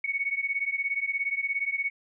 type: beating tone pair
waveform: sine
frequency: 2217 / 2234 Hz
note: C#7 / C#7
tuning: 0 / +13 cents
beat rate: 17 Hz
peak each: -29 / -30 dBFS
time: 0.04-1.9 s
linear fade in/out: 5 ms
effects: none